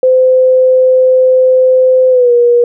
sine tone with pitch glide, 514 to 479.6 Hz, C5 to A#4, -31 to +49 cents, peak -4 dBFS, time 0.03-2.64 s, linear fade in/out 2 ms, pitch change -120 cents, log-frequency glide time 2.1-2.32 s, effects none

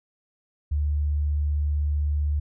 sine tone, 73.7 Hz, D2, 7 cents sharp, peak -21 dBFS, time 0.71-2.4 s, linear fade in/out 10 ms, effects none

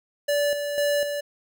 square tone with tremolo, 580 Hz, D5, 22 cents flat, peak -21 dBFS, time 0.28-1.21 s, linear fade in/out 10 ms, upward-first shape square, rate 2 Hz, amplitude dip 50%, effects none

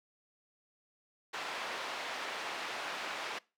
pink band-pass noise, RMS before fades -40 dBFS, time 1.33-3.39 s, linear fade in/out 10 ms, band 670 to 3500 Hz, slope 12 dB/octave, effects noise-tail reverb RT60 0.3 s tail -23 dB re dry

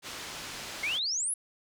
white low-pass noise, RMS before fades -41 dBFS, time 0.02-1 s, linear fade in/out 50 ms, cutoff 5400 Hz, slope 12 dB/octave
sine exponential sweep, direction up, 2100 to 11175 Hz, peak -28 dBFS, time 0.83-1.34 s, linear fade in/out 5 ms
effects none

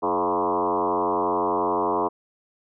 sine tone with frequency modulation, 698.5 Hz, F5, in tune, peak -20 dBFS, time 0.02-2.09 s, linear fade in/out 20 ms, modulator 91.4 Hz, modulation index 4.4, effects none

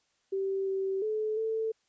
sine tone with pitch steps, 387.7 / 385.4 / 431.4 / 443.6 Hz, G4 / G4 / A4 / A4, -19 / -29 / -34 / +14 cents, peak -28 dBFS, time 0.32-1.72 s, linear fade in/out 10 ms, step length 350 ms, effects white hiss -73 dBFS RMS until 1.88 s + resampled to 16000 Hz

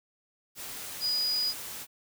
sine tone in noise, 4928 Hz, D#8, 17 cents flat, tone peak -26 dBFS, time 1-1.54 s, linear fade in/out 50 ms, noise white, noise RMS -40 dBFS, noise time 0.55-1.87 s, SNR +11 dB, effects none

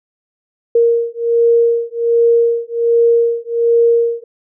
sine beating tone pair, 466.2 / 467.5 Hz, A#4 / A#4, 0 / +5 cents, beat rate 1.3 Hz, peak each -13 dBFS, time 0.75-4.24 s, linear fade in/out 5 ms, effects none

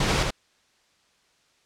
pink noise with echo, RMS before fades -23 dBFS, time 0-0.23 s, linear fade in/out 5 ms, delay 77 ms, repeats 1, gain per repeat -3 dB, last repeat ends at 0.307 s, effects white hiss -64 dBFS RMS until 1.65 s + low-pass 6000 Hz 12 dB/octave

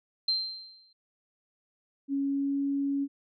sine tone with exponential decay, 4138 Hz, C8, 20 cents flat, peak -22 dBFS, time 0.28-0.93 s, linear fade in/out 5 ms, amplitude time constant 140 ms
sine tone with pitch glide, 277.2 to 279.1 Hz, C#4 to C#4, 0 to +12 cents, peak -26 dBFS, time 2.08-3.08 s, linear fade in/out 50 ms, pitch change +12 cents, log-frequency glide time 2.22-2.6 s
effects none

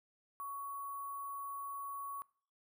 sine tone with sample-and-hold, 1116 Hz, C#6, 11 cents sharp, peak -40 dBFS, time 0.4-2.22 s, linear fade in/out 0 ms, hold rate 11025 Hz, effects noise-tail reverb RT60 0.5 s tail -23 dB re dry

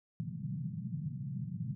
pink band-pass noise, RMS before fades -39 dBFS, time 0.2-1.75 s, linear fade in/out 0 ms, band 120 to 190 Hz, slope 48 dB/octave, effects none

